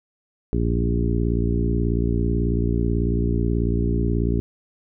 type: harmonic tone with a mistuned harmonic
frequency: 58.27 Hz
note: A#1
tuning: in tune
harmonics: 1 / 2 / 3 / 4 / 5 / 6 / 7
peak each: -22 / -25 / -27 / -28 / -29 / -30 / -30 dBFS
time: 0.53-4.4 s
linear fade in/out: 0 ms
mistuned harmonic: 1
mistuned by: +39 cents
effects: none